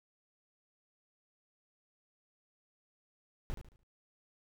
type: noise with echo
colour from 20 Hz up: brown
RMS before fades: -36 dBFS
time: 3.5-3.54 s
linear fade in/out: 0 ms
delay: 73 ms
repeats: 4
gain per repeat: -9 dB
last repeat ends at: 3.832 s
effects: none